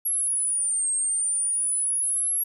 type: linear two-way sweep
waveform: sine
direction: down then up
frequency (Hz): 11330 to 8372 to 11330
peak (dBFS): -22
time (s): 0.05-2.44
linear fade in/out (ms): 10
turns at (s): 0.9
effects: none